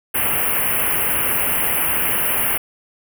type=band-stop noise; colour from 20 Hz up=white; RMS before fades=-19 dBFS; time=0.14-2.58 s; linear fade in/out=10 ms; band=3000 to 9700 Hz; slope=96 dB/octave; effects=none